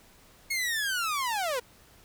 sawtooth linear sweep, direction down, 2191 to 466.2 Hz, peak -24 dBFS, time 0.5-1.6 s, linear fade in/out 10 ms, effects pink hiss -57 dBFS RMS until 2.04 s

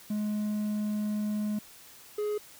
triangle tone pair in turn, 210.4 / 419.3 Hz, G#3 / G#4, +23 / +17 cents, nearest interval octave, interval 1194 cents, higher second, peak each -26 dBFS, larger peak neither, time 0.1-1.59 / 2.18-2.38 s, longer first, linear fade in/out 5 ms, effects white hiss -52 dBFS RMS until 2.59 s

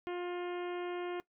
harmonic tone, 354.1 Hz, F4, 24 cents sharp, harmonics 1 / 2 / 3 / 4 / 5 / 6 / 7 / 8 / 9, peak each -36 / -45 / -48 / -51 / -54 / -53 / -55 / -57 / -58 dBFS, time 0.07-1.2 s, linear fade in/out 0 ms, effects noise-tail reverb RT60 0.1 s tail -19 dB re dry

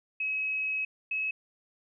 sine tone pair in turn, 2558 / 2573 Hz, D#7 / E7, +47 / -43 cents, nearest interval unison, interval 10 cents, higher second, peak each -28 dBFS, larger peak neither, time 0.2-0.85 / 1.11-1.31 s, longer first, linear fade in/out 5 ms, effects none

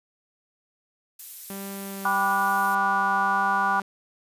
violet noise, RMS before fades -37 dBFS, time 1.19-2.75 s, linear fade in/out 5 ms
sawtooth tone with vibrato, 196 Hz, G3, in tune, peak -30 dBFS, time 1.5-3.82 s, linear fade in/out 2 ms, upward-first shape sine, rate 1.1 Hz, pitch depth 9 cents each way
sine chord, G major seventh, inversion none, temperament equal with one note detuned, 784 / 987.8 / 1174.7 / 1450.4 Hz, G5 / B5 / D6 / F#6, 0 / 0 / 0 / -35 cents, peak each -26 dBFS, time 2.05-3.8 s, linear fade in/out 2 ms
effects resampled to 32000 Hz

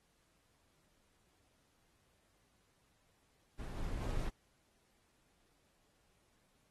brown noise with level steps, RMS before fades -43 / -40 / -37 dBFS, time 3.58-4.3 s, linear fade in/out 20 ms, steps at 3.76 / 4.01 s, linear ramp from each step 5 ms, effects pink hiss -75 dBFS RMS until 6.7 s + AAC 32 kbps

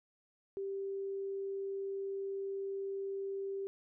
sine tone, 392 Hz, G4, in tune, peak -36 dBFS, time 0.57-3.67 s, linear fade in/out 0 ms, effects none

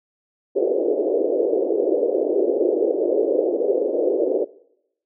pink band-pass noise, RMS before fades -20 dBFS, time 0.55-4.45 s, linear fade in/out 20 ms, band 340 to 550 Hz, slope 48 dB/octave, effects noise-tail reverb RT60 0.8 s tail -21 dB re dry

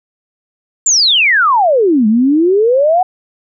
sine exponential two-way sweep, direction down then up, 7459 to 207.7 to 755 Hz, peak -7 dBFS, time 0.86-3.03 s, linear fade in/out 5 ms, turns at 2.07 s, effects none

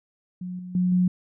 sine tone with level steps, 181 Hz, F#3, 38 cents flat, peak -30 / -34 / -19 / -17 dBFS, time 0.41-1.08 s, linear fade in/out 5 ms, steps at 0.59 / 0.75 / 0.92 s, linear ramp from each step 2 ms, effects none

